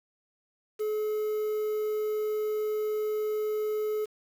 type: tone with quantisation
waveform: triangle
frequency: 427.3 Hz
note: G#4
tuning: 49 cents sharp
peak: -25 dBFS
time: 0.79-4.06 s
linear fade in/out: 20 ms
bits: 8
effects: none